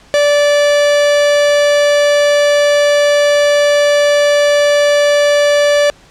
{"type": "tone", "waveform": "45% pulse", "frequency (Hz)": 582, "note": "D5", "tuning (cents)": -16, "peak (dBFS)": -8, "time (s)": [0.14, 5.9], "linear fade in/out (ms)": 0, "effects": ["pink hiss -44 dBFS RMS until 6.1 s", "low-pass 7000 Hz 12 dB/octave"]}